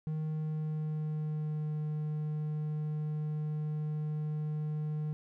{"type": "tone with pitch glide", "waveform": "triangle", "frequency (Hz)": [155.56, 152.27], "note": ["D#3", "D#3"], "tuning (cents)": [0, -37], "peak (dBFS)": -30, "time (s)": [0.07, 5.13], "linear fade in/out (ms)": 0, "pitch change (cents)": -37, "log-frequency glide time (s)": [0.23, 1.77], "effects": []}